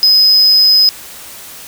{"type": "tone", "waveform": "triangle", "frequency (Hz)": 5050, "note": "D#8", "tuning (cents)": 25, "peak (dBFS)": -4, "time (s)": [0.03, 0.89], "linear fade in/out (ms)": 0, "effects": ["white hiss -32 dBFS RMS until 1.67 s"]}